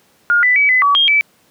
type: tone with pitch steps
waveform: sine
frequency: 1422 / 1990 / 2282 / 2016 / 1139 / 3229 / 2308 Hz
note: F6 / B6 / C#7 / B6 / C#6 / G#7 / D7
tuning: +31 / +13 / +50 / +35 / +47 / -49 / -31 cents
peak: -9 dBFS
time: 0.3-1.21 s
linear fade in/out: 0 ms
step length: 130 ms
effects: pink hiss -54 dBFS RMS until 1.5 s + high-pass 150 Hz 12 dB/octave